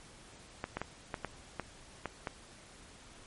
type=clicks; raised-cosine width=0.5 ms; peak=-20 dBFS; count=8; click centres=0.641 / 0.77 / 0.816 / 1.142 / 1.247 / 1.597 / 2.057 / 2.272 s; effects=pink hiss -55 dBFS RMS until 3.26 s + MP3 48 kbps